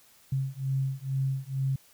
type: beating tone pair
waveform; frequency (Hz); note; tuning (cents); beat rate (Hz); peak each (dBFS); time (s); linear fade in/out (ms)
sine; 133.4 / 135.6; C3 / C#3; +34 / -38; 2.2; -30; 0.32-1.76; 5
effects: white hiss -59 dBFS RMS until 1.93 s